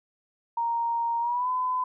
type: tone with pitch glide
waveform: sine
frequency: 932.3 to 1010.8 Hz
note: A#5 to B5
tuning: 0 to +40 cents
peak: -24 dBFS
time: 0.57-1.84 s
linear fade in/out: 5 ms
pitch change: +140 cents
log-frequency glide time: 1.2-1.49 s
effects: none